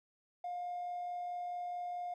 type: tone with amplitude modulation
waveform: triangle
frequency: 710 Hz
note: F5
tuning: 28 cents sharp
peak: -33 dBFS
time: 0.44-2.14 s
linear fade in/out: 5 ms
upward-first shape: sine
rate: 44.6 Hz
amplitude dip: 30%
effects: tanh soft clip ceiling -34 dBFS